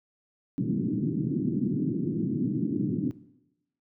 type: band-pass noise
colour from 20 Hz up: white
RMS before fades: -28 dBFS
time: 0.58-3.11 s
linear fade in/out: 0 ms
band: 120 to 320 Hz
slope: 48 dB/octave
effects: noise-tail reverb RT60 0.9 s tail -18 dB re dry